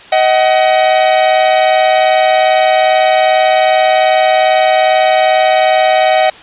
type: tone pair together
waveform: 45% pulse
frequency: 630.5 / 753 Hz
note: D#5 / F#5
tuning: +23 / +30 cents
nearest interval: minor third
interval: 307 cents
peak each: -10 dBFS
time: 0.12-6.3 s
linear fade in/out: 5 ms
effects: white hiss -35 dBFS RMS until 6.42 s + resampled to 8000 Hz